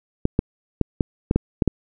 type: clicks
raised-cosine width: 3 ms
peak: -4 dBFS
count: 8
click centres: 0.254 / 0.391 / 0.813 / 1.008 / 1.311 / 1.36 / 1.622 / 1.677 s
effects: none